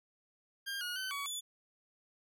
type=tone with pitch steps; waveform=20% pulse; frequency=1603 / 1445 / 1524 / 1129 / 3461 Hz; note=G6 / F#6 / G6 / C#6 / A7; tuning=+38 / -41 / -49 / +31 / -29 cents; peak=-32 dBFS; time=0.66-1.41 s; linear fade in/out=20 ms; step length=150 ms; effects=none